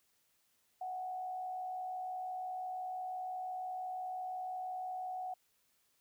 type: tone with frequency modulation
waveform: sine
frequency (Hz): 740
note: F#5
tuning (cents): 0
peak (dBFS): -38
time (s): 0.81-5.34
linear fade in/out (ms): 5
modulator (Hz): 65.8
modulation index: 0.3
effects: white hiss -75 dBFS RMS until 6 s